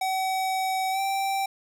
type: tone with pitch glide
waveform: square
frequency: 758 to 780.2 Hz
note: F#5 to G5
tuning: +42 to -8 cents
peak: -25 dBFS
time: 0.01-1.46 s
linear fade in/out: 5 ms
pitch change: +50 cents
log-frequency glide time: 0.91-1 s
effects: none